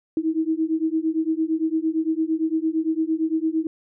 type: beating tone pair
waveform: sine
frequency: 315.6 / 324.4 Hz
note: D#4 / E4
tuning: +25 / -28 cents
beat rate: 8.8 Hz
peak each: -23 dBFS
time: 0.17-3.67 s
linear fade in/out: 2 ms
effects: none